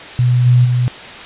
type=tone with level steps; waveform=sine; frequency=123.47 Hz; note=B2; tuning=in tune; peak=-9 / -6 / -11 dBFS; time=0.19-0.88 s; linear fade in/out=0 ms; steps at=0.45 / 0.64 s; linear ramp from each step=20 ms; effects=white hiss -31 dBFS RMS until 1.25 s + resampled to 8000 Hz